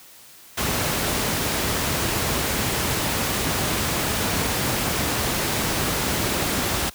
pink noise, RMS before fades -23 dBFS, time 0.57-6.9 s, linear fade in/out 10 ms, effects white hiss -47 dBFS RMS until 6.94 s + high-pass 60 Hz 12 dB/octave

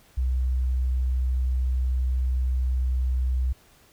sine tone, 63.5 Hz, B1, 49 cents sharp, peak -21 dBFS, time 0.17-3.53 s, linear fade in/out 10 ms, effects pink hiss -57 dBFS RMS until 3.92 s

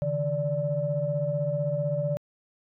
sine tone cluster, 140.2 / 155.9 / 583 Hz, C#3 / D#3 / D5, +20 / +4 / -13 cents, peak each -30 / -30 / -27 dBFS, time 0.02-2.17 s, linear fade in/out 0 ms, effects tanh soft clip ceiling -15 dBFS

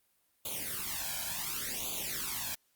white noise with flanger, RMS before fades -37 dBFS, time 0.45-2.55 s, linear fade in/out 5 ms, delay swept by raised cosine 0.28 to 1.28 ms, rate 0.69 Hz, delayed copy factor +0.95, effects white hiss -73 dBFS RMS until 2.75 s + Opus 32 kbps

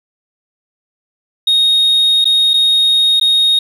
sine tone with dropouts, 3729 Hz, A#7, in tune, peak -6 dBFS, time 1.47-3.59 s, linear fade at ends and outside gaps 5 ms, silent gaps 2.244-2.254 / 2.535-2.539 / 3.199-3.211 s, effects tanh soft clip ceiling -7 dBFS + 7-bit

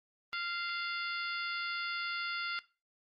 harmonic tone with a mistuned harmonic, 694 Hz, F5, 11 cents flat, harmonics 2 / 3 / 4 / 5 / 6 / 7, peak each -37 / -41 / -43 / -45 / -47 / -48 dBFS, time 0.33-2.59 s, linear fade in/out 0 ms, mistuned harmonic 6, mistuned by +86 cents, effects noise-tail reverb RT60 0.3 s tail -19 dB re dry + Opus 32 kbps

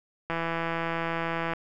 click train, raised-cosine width 0.5 ms, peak -15 dBFS, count 206, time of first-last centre 0.3-1.535 s, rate 166 Hz, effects none

